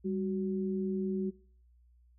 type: tone pair together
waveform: sine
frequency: 197.3 / 372.5 Hz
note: G3 / F#4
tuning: +11 / +12 cents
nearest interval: major seventh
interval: 1101 cents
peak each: -32 / -34 dBFS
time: 0.04-1.31 s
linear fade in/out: 20 ms
effects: noise-tail reverb RT60 0.5 s tail -23 dB re dry + added 60 Hz sine -60 dBFS peak until 2.18 s